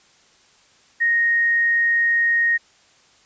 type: tone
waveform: sine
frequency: 1864.7 Hz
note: A#6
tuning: in tune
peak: -15 dBFS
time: 1-2.58 s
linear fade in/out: 20 ms
effects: white hiss -55 dBFS RMS until 3.25 s + resampled to 16000 Hz